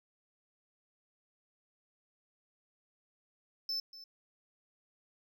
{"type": "tone with echo", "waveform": "triangle", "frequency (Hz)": 5274, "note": "E8", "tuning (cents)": 0, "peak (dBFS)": -32, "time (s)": [3.69, 3.8], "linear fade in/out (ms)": 2, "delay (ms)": 240, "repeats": 1, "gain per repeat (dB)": -15, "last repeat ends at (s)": 4.04, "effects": []}